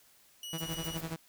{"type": "tone", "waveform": "sawtooth", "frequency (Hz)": 2924, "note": "F#7", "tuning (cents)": -21, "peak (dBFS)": -37, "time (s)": [0.43, 0.97], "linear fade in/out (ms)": 2}
{"type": "tone with tremolo", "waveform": "sawtooth", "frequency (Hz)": 163.1, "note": "E3", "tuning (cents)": -18, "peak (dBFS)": -30, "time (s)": [0.53, 1.16], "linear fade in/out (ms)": 0, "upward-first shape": "sine", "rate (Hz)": 12, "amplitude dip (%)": 90}
{"type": "noise bursts", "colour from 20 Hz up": "violet", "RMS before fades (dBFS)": -43, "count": 4, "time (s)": [0.58, 1.009], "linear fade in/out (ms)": 5, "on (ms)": 39, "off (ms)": 91}
{"type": "noise", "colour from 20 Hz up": "pink", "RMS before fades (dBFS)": -47, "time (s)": [0.62, 1.14], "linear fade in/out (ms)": 5}
{"effects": ["white hiss -63 dBFS RMS until 1.28 s"]}